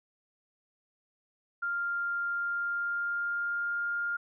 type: tone with pitch glide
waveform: sine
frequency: 1396.9 to 1407.4 Hz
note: F6 to F6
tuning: 0 to +13 cents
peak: -29 dBFS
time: 1.62-4.17 s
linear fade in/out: 10 ms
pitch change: +13 cents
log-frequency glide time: 2.26-3.86 s
effects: none